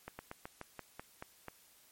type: slowing click train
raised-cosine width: 0.5 ms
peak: -28 dBFS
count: 9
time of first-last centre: 0.08-1.483 s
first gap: 110 ms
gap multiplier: 1.13
effects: white hiss -64 dBFS RMS until 1.91 s + MP3 64 kbps